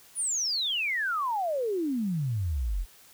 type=exponential sweep; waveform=sine; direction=down; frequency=10180 to 38.98 Hz; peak=-26 dBFS; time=0.15-2.86 s; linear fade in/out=50 ms; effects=white hiss -55 dBFS RMS until 3.13 s